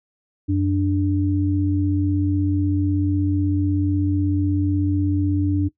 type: tone pair together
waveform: sine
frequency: 92.5 / 293.7 Hz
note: F#2 / D4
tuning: 0 / 0 cents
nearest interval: octave + minor sixth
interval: 2000 cents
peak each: -20 / -19 dBFS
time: 0.48-5.69 s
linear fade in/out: 20 ms
effects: noise-tail reverb RT60 0.1 s tail -17 dB re dry